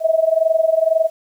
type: tone with amplitude modulation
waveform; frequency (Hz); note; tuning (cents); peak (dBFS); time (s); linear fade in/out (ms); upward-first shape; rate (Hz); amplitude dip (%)
sine; 646; E5; -35; -9; 0-1.1; 50; sine; 22; 85
effects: 8-bit